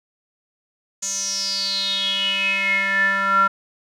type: tone with band-pass filter sweep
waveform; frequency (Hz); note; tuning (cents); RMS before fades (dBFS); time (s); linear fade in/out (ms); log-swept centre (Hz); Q
square; 196; G3; 0; -21; 1.02-3.48; 10; 6800 to 1300; 10
effects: none